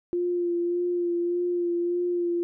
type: tone with vibrato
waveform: sine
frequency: 349.2 Hz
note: F4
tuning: in tune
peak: -23 dBFS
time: 0.13-2.43 s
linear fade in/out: 0 ms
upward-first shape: sine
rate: 1.7 Hz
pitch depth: 21 cents each way
effects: none